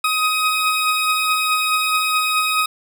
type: beating tone pair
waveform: 20% pulse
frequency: 1255 / 1259.7 Hz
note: D#6 / D#6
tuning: +15 / +21 cents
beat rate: 4.7 Hz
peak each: -20 / -12 dBFS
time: 0.04-2.66 s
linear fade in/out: 5 ms
effects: none